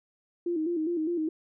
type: tone with vibrato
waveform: sine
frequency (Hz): 329.6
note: E4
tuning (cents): 0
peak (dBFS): -26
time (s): 0.46-1.29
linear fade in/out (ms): 5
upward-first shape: square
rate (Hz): 4.9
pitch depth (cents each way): 87
effects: none